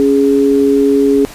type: tone pair together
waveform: sine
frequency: 278.5 / 415.3 Hz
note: C#4 / G#4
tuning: +8 / 0 cents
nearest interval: perfect fifth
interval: 692 cents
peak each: -10 dBFS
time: 0-1.25 s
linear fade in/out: 0 ms
effects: pink hiss -33 dBFS RMS until 1.34 s + resampled to 32000 Hz